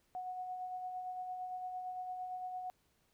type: tone with tremolo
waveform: sine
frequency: 735 Hz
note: F#5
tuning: 12 cents flat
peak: -38 dBFS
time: 0.15-2.7 s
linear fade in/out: 0 ms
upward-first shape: sine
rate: 8.8 Hz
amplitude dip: 35%
effects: pink hiss -75 dBFS RMS until 3.13 s